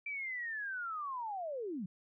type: linear sweep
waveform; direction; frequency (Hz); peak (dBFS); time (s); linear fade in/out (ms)
sine; down; 2349 to 164.81; -37; 0.06-1.86; 5
effects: none